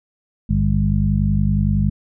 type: harmonic tone with a mistuned harmonic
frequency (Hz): 50.8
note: G#1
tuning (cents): -38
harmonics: 1 / 2 / 3 / 4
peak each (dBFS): -20 / -20 / -20 / -20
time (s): 0.49-1.9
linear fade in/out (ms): 10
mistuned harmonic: 1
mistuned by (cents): +140
effects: none